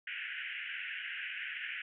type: band-pass noise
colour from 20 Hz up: pink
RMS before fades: -41 dBFS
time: 0.07-1.82 s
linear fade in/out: 5 ms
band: 1500 to 3000 Hz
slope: 96 dB/octave
effects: none